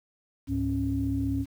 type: tone cluster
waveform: sine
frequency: 69.7 / 104.9 / 273.5 Hz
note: C#2 / G#2 / C#4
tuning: +10 / +18 / -23 cents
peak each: -32 / -30 / -27 dBFS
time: 0.47-1.46 s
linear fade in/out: 50 ms
effects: tanh soft clip ceiling -16 dBFS + 9-bit